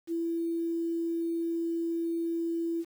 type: tone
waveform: sine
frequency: 334.1 Hz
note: E4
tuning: 23 cents sharp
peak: -28 dBFS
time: 0.07-2.85 s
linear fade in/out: 50 ms
effects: 9-bit